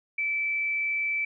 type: tone with frequency modulation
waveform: sine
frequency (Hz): 2317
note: D7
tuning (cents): -24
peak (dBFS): -25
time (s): 0.18-1.25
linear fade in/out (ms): 5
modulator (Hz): 85.2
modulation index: 0.3
effects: none